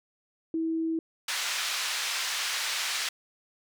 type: tone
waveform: sine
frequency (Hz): 324.8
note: E4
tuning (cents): -26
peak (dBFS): -26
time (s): 0.54-0.99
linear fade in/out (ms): 2
type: band-pass noise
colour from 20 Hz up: white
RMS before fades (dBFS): -31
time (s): 1.28-3.09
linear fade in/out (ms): 5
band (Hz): 1200 to 5100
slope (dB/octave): 12
effects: none